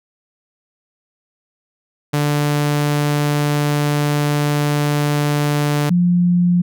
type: tone pair in turn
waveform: sawtooth / sine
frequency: 146.83 / 176.28 Hz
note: D3 / F3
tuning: 0 / +16 cents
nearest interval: minor third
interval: 316 cents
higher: second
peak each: -11 dBFS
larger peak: neither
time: 2.13-5.9 / 5.9-6.62 s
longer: first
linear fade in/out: 10 ms
effects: none